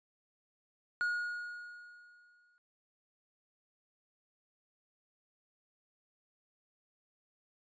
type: tone with exponential decay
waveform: triangle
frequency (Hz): 1442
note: F#6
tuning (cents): -45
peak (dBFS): -27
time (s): 1.01-2.58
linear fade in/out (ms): 0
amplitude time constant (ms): 340
effects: resampled to 16000 Hz